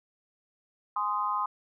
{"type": "chord", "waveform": "sine", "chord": "Ab major", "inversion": "none", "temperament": "just", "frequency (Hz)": [830.6, 1038.3, 1245.9], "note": ["Ab5", "C6", "Eb6"], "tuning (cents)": [0, -14, 2], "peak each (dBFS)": [-35, -29, -31], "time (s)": [0.96, 1.46], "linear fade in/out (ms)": 5, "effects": []}